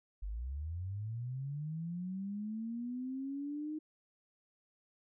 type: linear sweep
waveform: sine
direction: up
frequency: 45.96 to 311.1 Hz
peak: -37 dBFS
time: 0.22-3.79 s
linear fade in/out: 10 ms
effects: none